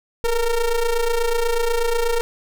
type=ring-modulated tone; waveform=square; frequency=228.9 Hz; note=A#3; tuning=31 cents flat; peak=-15 dBFS; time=0.24-2.21 s; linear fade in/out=0 ms; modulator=243 Hz; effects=none